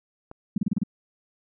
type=clicks; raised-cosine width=1 ms; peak=-26 / -34 dBFS; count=2; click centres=0.314 / 0.773 s
type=tone bursts; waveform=sine; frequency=201.9 Hz; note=G#3; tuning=49 cents flat; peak=-19 dBFS; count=6; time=0.56-0.835 s; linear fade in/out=5 ms; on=20 ms; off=31 ms
effects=none